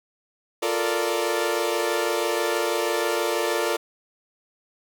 sawtooth chord, Bb major seventh, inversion second, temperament equal, 349.2 / 440 / 466.2 / 587.3 Hz, F4 / A4 / Bb4 / D5, 0 / 0 / 0 / 0 cents, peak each -24 dBFS, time 0.62-3.77 s, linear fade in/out 10 ms, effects none

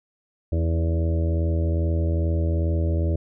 harmonic tone with a mistuned harmonic, 82.41 Hz, E2, in tune, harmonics 1 / 2 / 3 / 4 / 5 / 6 / 7 / 8, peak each -20 / -31 / -38 / -31 / -36 / -39 / -34 / -45 dBFS, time 0.52-3.16 s, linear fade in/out 5 ms, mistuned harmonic 4, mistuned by -30 cents, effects none

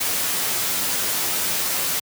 white noise with comb filter, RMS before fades -23 dBFS, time 0-2 s, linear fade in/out 10 ms, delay 11 ms, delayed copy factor +0.5, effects high-pass 100 Hz 12 dB/octave

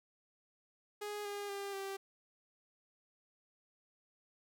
sawtooth tone with pitch steps, 415.3 / 407 / 398.8 / 390.9 Hz, G#4 / G#4 / G4 / G4, 0 / -35 / +30 / -5 cents, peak -36 dBFS, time 1.01-1.97 s, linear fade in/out 10 ms, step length 240 ms, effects none

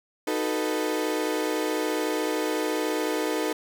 35% pulse chord, B dominant seventh, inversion first, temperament equal, 311.1 / 370 / 440 / 493.9 Hz, D#4 / F#4 / A4 / B4, 0 / 0 / 0 / 0 cents, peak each -27 / -32 / -28 / -30 dBFS, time 0.27-3.53 s, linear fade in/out 5 ms, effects none

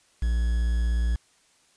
triangle tone with quantisation, 58.27 Hz, A#1, in tune, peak -19 dBFS, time 0.22-1.16 s, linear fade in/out 5 ms, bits 7, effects white hiss -62 dBFS RMS until 1.76 s + resampled to 22050 Hz

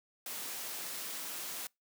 white noise, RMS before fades -41 dBFS, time 0.26-1.67 s, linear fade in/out 2 ms, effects noise-tail reverb RT60 0.2 s tail -26 dB re dry + high-pass 200 Hz 12 dB/octave

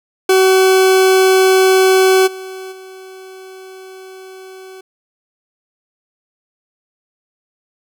40% pulse tone with level steps, 378 Hz, F#4, 37 cents sharp, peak -7 / -26 / -32 dBFS, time 0.29-4.81 s, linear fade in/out 5 ms, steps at 2.26 / 2.71 s, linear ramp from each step 20 ms, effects none

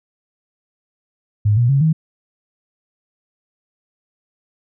sine tone with pitch steps, 104.6 / 120.15 / 138.02 / 158.54 Hz, G#2 / B2 / C#3 / D#3, +13 / -47 / -7 / +33 cents, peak -11 dBFS, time 1.45-1.93 s, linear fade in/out 10 ms, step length 120 ms, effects none

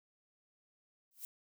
violet noise with exponential growth, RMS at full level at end -41 dBFS, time 1.11-1.25 s, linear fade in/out 1 ms, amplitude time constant 30 ms, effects none

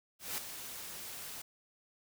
white noise with ADSR envelope, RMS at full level -36 dBFS, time 0.19-1.42 s, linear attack 190 ms, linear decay 5 ms, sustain -9 dB, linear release 6 ms, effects none

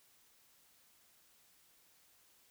silence, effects white hiss -68 dBFS RMS until 2.5 s

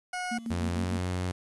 20% pulse tone, 727 Hz, F#5, 31 cents flat, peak -27 dBFS, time 0.13-0.38 s, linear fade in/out 5 ms
sine tone with tremolo, 229.3 Hz, A#3, 28 cents flat, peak -30 dBFS, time 0.31-0.98 s, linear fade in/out 10 ms, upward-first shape square, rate 6.6 Hz, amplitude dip 70%
sawtooth tone with pitch glide, 87.31 to 90.65 Hz, F2 to F#2, 0 to -35 cents, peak -25 dBFS, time 0.5-1.32 s, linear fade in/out 10 ms, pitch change +65 cents, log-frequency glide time 0.75-0.81 s
effects resampled to 24000 Hz + 9-bit

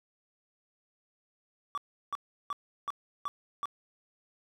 triangle tone bursts, 1149 Hz, D6, 38 cents flat, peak -29 dBFS, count 6, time 1.75-3.656 s, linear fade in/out 0 ms, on 26 ms, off 350 ms, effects none

